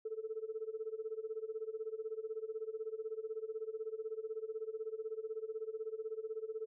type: tone with tremolo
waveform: sine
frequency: 440 Hz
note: A4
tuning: in tune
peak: -35 dBFS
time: 0.05-6.66 s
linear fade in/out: 5 ms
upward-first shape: sine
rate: 16 Hz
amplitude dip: 90%
effects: tanh soft clip ceiling -31 dBFS